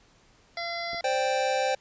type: harmonic tone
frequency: 684 Hz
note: F5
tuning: 36 cents flat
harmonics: 1 / 2 / 3 / 5 / 6 / 7 / 8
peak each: -34 / -42 / -35 / -44 / -43 / -39 / -45 dBFS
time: 0.57-1.01 s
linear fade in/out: 2 ms
type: clicks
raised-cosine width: 2 ms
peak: -32 dBFS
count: 2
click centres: 0.933 / 0.946 s
type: chord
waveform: square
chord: C suspended second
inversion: none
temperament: just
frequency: 523.3 / 588.7 / 784.9 Hz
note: C5 / D5 / G5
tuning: 0 / +4 / +2 cents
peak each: -28 / -33 / -28 dBFS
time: 1.04-1.75 s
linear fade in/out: 5 ms
effects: pink hiss -60 dBFS RMS until 1.8 s + resampled to 16000 Hz